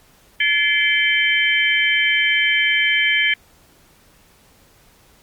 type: tone cluster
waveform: sine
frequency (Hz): 1716 / 2084 / 2316 / 3099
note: A6 / C7 / D7 / G7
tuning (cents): -44 / -7 / -25 / -21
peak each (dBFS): -20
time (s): 0.4-3.34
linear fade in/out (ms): 5
effects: pink hiss -53 dBFS RMS until 5.22 s + Opus 48 kbps